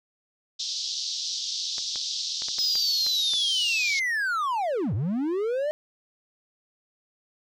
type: band-pass noise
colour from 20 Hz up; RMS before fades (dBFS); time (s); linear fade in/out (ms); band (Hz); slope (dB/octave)
white; -31; 0.59-4; 10; 3500 to 5800; 48
type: clicks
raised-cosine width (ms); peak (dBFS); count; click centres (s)
0.3; -23; 8; 1.782 / 1.958 / 2.421 / 2.485 / 2.585 / 2.755 / 3.065 / 3.336
type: linear two-way sweep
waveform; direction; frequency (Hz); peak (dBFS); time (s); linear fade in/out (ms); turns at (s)
triangle; down then up; 5130 to 89.1 to 617; -22; 2.59-5.71; 0; 4.94
effects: none